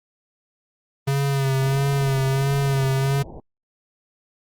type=tone with vibrato; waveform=square; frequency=136.7 Hz; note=C#3; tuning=24 cents flat; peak=-19 dBFS; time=1.07-3.23 s; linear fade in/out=10 ms; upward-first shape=sine; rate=1.5 Hz; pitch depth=38 cents each way
type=low-pass noise; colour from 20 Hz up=pink; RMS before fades=-38 dBFS; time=1.61-3.4 s; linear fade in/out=2 ms; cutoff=930 Hz; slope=96 dB/octave
effects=Opus 32 kbps